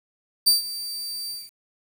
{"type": "tone with ADSR envelope", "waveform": "sawtooth", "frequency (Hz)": 4649, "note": "D8", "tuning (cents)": -18, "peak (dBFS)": -10, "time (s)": [0.46, 1.51], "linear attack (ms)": 15, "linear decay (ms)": 140, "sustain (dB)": -17, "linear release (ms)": 200, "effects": ["8-bit"]}